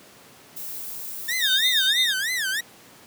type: noise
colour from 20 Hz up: violet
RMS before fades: -34 dBFS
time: 0.56-1.87 s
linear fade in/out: 10 ms
type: tone with vibrato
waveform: sawtooth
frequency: 1761 Hz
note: A6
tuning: 1 cent sharp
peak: -20 dBFS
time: 1.28-2.61 s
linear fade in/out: 10 ms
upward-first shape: sine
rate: 3.1 Hz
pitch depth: 260 cents each way
type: tone with tremolo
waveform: sine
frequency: 3666 Hz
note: A#7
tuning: 30 cents flat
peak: -17 dBFS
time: 1.4-2.14 s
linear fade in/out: 50 ms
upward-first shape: sine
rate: 8.6 Hz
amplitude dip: 45%
effects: pink hiss -49 dBFS RMS until 3.06 s + high-pass 150 Hz 12 dB/octave